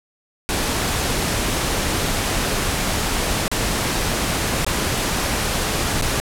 pink noise with dropouts, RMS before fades -21 dBFS, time 0.49-6.2 s, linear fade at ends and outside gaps 0 ms, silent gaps 3.48-3.515 / 4.647-4.665 / 6.013-6.022 s, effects low-pass 12000 Hz 12 dB/octave

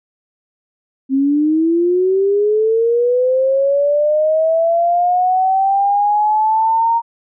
sine linear sweep, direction up, 263.3 to 932.3 Hz, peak -11 dBFS, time 1.09-7.02 s, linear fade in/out 50 ms, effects none

